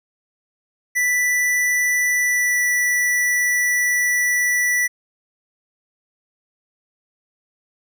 square tone with pitch glide, 1975.5 to 1963 Hz, B6 to B6, 0 to -11 cents, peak -17 dBFS, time 0.95-4.88 s, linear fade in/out 20 ms, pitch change -11 cents, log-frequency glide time 2.16-2.63 s, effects none

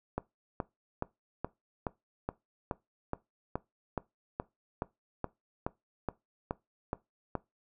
click train, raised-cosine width 1 ms, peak -18 dBFS, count 18, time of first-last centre 0.18-7.353 s, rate 2.37 Hz, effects noise-tail reverb RT60 0.2 s tail -20 dB re dry

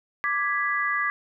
sine chord, G# diminished, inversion second, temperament equal, 1174.7 / 1661.2 / 1975.5 Hz, D6 / G#6 / B6, 0 / 0 / 0 cents, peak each -27 dBFS, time 0.24-1.1 s, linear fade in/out 0 ms, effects none

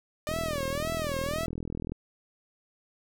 sawtooth tone with vibrato, 595 Hz, D5, 22 cents sharp, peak -27 dBFS, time 0.27-1.46 s, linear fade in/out 0 ms, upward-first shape sine, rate 1.9 Hz, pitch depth 180 cents each way
click train, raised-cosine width 3 ms, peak -22 dBFS, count 68, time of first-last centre 0.29-1.92 s, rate 41.1 Hz
effects none

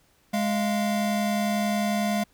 square tone pair together, 207.7 / 694.2 Hz, G#3 / F5, 0 / -11 cents, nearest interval octave + major sixth, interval 2089 cents, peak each -25 / -29 dBFS, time 0.33-2.24 s, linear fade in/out 10 ms, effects pink hiss -63 dBFS RMS until 2.33 s

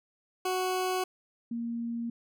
20% pulse / sine tone pair in turn, 370 / 233.6 Hz, F#4 / A#3, 0 / +4 cents, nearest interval minor sixth, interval 796 cents, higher first, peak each -23 / -31 dBFS, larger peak first, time 0.45-1.04 / 1.51-2.1 s, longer neither, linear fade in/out 5 ms, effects none

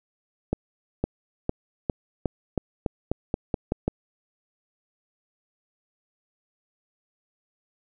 accelerating click train, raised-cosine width 2 ms, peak -10 dBFS, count 12, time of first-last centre 0.53-3.88 s, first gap 510 ms, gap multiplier 0.89, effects none

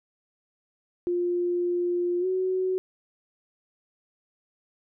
sine tone with pitch glide, 352 to 372.7 Hz, F4 to F#4, +14 to +13 cents, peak -23 dBFS, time 1.07-2.78 s, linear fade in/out 0 ms, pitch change +99 cents, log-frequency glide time 2.2-2.26 s, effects none

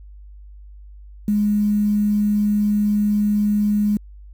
sine tone with quantisation, 208 Hz, G#3, 3 cents sharp, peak -15 dBFS, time 1.28-3.97 s, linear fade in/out 2 ms, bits 7, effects added 50 Hz sine -38 dBFS peak until 4.33 s

